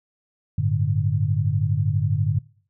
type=chord; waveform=sine; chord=G suspended second; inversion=none; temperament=just; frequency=98 / 110.25 / 147 Hz; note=G2 / A2 / D3; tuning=0 / +4 / +2 cents; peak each=-23 dBFS; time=0.58-2.39 s; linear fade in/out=5 ms; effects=noise-tail reverb RT60 0.5 s tail -22 dB re dry